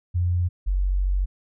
sine tone pair in turn, 88.4 / 46.83 Hz, F2 / F#1, +22 / +22 cents, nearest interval major seventh, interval 1100 cents, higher first, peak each -19 dBFS, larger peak neither, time 0.14-0.49 / 0.66-1.26 s, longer second, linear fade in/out 20 ms, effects none

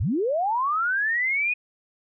sine linear sweep, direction up, 63.7 to 2500 Hz, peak -21 dBFS, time 0-1.54 s, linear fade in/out 10 ms, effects none

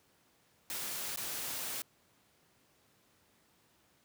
white noise with dropouts, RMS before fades -39 dBFS, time 0.7-1.82 s, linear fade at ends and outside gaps 1 ms, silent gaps 1.16-1.173 s, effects pink hiss -69 dBFS RMS until 4.04 s + high-pass 100 Hz 12 dB/octave

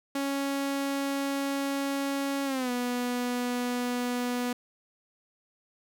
sawtooth tone with pitch glide, 277.2 to 245.5 Hz, C#4 to B3, 0 to -10 cents, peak -24 dBFS, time 0.15-4.53 s, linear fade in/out 5 ms, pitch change -210 cents, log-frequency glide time 2.45-2.71 s, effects none

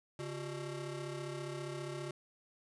30% pulse ring-modulated tone, 246.9 Hz, B3, in tune, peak -34 dBFS, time 0.19-2.11 s, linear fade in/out 2 ms, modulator 106 Hz, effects resampled to 24000 Hz

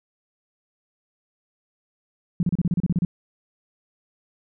sine tone bursts, 174.61 Hz, F3, in tune, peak -17 dBFS, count 11, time 2.4-3.05 s, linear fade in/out 2 ms, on 30 ms, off 32 ms, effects none

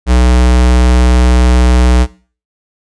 square tone, 61.74 Hz, B1, in tune, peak -6 dBFS, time 0.06-2.07 s, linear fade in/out 50 ms, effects noise-tail reverb RT60 0.4 s tail -19 dB re dry + resampled to 22050 Hz

